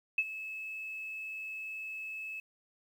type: tone with ADSR envelope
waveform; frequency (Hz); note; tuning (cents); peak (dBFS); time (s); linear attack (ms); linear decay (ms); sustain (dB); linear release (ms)
sine; 2599; E7; -25; -23; 0.18-2.4; 4; 47; -15; 4
effects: 10-bit